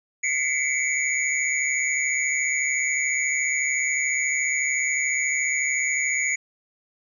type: tone cluster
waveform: sine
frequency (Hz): 2009 / 2140 / 2294 / 6780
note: B6 / C7 / D7 / G#8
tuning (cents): +29 / +38 / -41 / +35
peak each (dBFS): -27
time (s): 0.23-6.36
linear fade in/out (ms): 10
effects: none